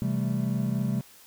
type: chord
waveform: triangle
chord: A minor seventh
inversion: first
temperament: equal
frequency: 130.81 / 164.81 / 196 / 220 Hz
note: C3 / E3 / G3 / A3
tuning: 0 / 0 / 0 / 0 cents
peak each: -27 / -33 / -27 / -29 dBFS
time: 0.02-1.01 s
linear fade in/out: 0 ms
effects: white hiss -53 dBFS RMS until 1.26 s